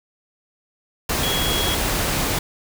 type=tone in noise; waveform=sine; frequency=3322 Hz; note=G#7; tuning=in tune; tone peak=-24 dBFS; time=1.23-1.75 s; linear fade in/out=5 ms; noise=pink; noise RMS=-22 dBFS; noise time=1.09-2.39 s; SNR=-5 dB; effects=none